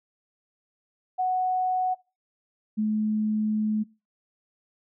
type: tone pair in turn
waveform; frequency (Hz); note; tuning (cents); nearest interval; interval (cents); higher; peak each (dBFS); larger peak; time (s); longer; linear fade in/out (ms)
sine; 740 / 214.5; F#5 / A3; 0 / -44; octave + major sixth; 2144; first; -22; neither; 1.18-1.95 / 2.77-3.84; second; 20
effects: noise-tail reverb RT60 0.3 s tail -23 dB re dry